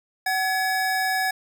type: tone pair together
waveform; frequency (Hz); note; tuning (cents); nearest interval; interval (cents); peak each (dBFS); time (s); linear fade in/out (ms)
square; 755 / 1694.9; F#5 / G#6; +35 / +35; octave + major second; 1400; -25; 0.26-1.31; 5
effects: none